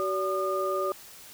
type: tone cluster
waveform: sine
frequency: 378.6 / 574 / 1216 Hz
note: F#4 / D5 / D#6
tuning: +40 / -40 / -40 cents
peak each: -30 dBFS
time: 0-0.92 s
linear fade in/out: 0 ms
effects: white hiss -48 dBFS RMS until 1.33 s